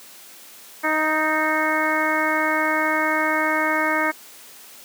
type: harmonic tone with a mistuned harmonic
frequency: 311.8 Hz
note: D#4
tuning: 4 cents sharp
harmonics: 1 / 2 / 3 / 4 / 5 / 6 / 7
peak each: -26 / -26 / -26 / -26 / -26 / -26 / -26 dBFS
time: 0.83-4.12 s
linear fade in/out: 20 ms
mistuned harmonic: 6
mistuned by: -32 cents
effects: white hiss -44 dBFS RMS until 4.84 s + high-pass 200 Hz 12 dB/octave